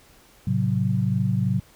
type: chord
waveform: sine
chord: F# diminished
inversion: first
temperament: equal with one note detuned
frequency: 110 / 132.95 / 185 Hz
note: A2 / C3 / F#3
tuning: 0 / +28 / 0 cents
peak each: -24 dBFS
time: 0.47-1.6 s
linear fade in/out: 5 ms
effects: pink hiss -54 dBFS RMS until 1.75 s